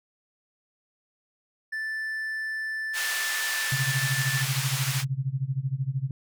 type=tone; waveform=triangle; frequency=1760 Hz; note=A6; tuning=in tune; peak=-27 dBFS; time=1.72-4.43 s; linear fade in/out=10 ms
type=band-pass noise; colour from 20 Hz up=pink; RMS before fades=-31 dBFS; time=2.93-5.05 s; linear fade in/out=50 ms; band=1500 to 14000 Hz; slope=12 dB/octave
type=tone with tremolo; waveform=sine; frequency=133.7 Hz; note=C3; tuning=38 cents sharp; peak=-22 dBFS; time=3.72-6.11 s; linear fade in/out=2 ms; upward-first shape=sine; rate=13 Hz; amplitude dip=90%
effects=none